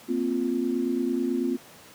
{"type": "chord", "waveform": "sine", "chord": "Bb suspended second", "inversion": "none", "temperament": "just", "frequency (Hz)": [233.1, 262.2, 349.6], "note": ["Bb3", "C4", "F4"], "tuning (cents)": [0, 4, 2], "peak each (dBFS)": [-29, -26, -28], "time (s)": [0.08, 1.57], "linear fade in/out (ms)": 20, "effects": ["pink hiss -49 dBFS RMS until 1.94 s", "high-pass 150 Hz 12 dB/octave"]}